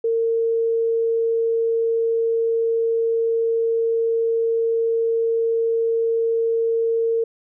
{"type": "tone", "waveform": "sine", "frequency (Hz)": 456.9, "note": "A#4", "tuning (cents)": -35, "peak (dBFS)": -17, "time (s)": [0.04, 7.24], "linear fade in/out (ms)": 5, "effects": []}